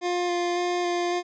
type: tone with vibrato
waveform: 25% pulse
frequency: 352 Hz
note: F4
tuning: 14 cents sharp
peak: -20 dBFS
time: 0.01-1.23 s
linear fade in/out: 50 ms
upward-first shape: square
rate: 1.8 Hz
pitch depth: 9 cents each way
effects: resampled to 16000 Hz